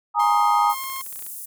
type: chord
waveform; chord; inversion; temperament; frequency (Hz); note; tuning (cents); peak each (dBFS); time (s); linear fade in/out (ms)
sine; Ab suspended second; none; equal; 830.6 / 932.3 / 1244.5; Ab5 / Bb5 / Eb6; 0 / 0 / 0; -20; 0.14-0.75; 50
type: tone with pitch glide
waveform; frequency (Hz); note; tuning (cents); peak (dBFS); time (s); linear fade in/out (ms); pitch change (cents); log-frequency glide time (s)
sawtooth; 1058 to 1067.8; C6 to C6; +19 to +35; -26; 0.19-1.02; 10; +16; 0.55-0.86
type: high-pass noise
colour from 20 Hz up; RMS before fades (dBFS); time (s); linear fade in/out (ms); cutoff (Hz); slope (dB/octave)
pink; -35; 0.69-1.46; 10; 9100; 24
type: clicks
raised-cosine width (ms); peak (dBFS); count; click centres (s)
0.2; -27; 10; 0.84 / 0.899 / 0.963 / 1.009 / 1.064 / 1.127 / 1.159 / 1.192 / 1.224 / 1.265
effects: none